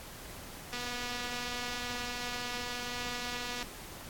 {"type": "click train", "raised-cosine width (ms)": 0.2, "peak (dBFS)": -21, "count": 708, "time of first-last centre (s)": [0.73, 3.628], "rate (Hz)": 244, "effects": ["pink hiss -47 dBFS RMS until 4.09 s", "AAC 64 kbps"]}